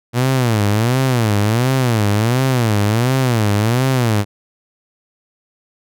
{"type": "tone with vibrato", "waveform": "sawtooth", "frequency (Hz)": 116.4, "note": "A#2", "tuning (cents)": -2, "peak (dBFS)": -9, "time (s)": [0.13, 4.25], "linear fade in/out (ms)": 50, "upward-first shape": "sine", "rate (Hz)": 1.4, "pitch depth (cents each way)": 230, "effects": []}